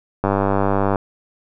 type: click train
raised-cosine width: 1 ms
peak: -4 dBFS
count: 72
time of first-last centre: 0.24-0.958 s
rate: 98.9 Hz
effects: none